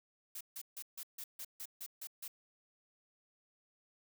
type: noise bursts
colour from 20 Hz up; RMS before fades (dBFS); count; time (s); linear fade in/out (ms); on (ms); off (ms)
blue; -45; 10; 0.35-2.28; 5; 58; 150
effects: none